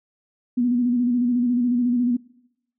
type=tone with vibrato; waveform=sine; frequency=243.8 Hz; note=B3; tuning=22 cents flat; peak=-17 dBFS; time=0.57-2.17 s; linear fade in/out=10 ms; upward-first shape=square; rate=14 Hz; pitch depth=40 cents each way; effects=noise-tail reverb RT60 0.8 s tail -21 dB re dry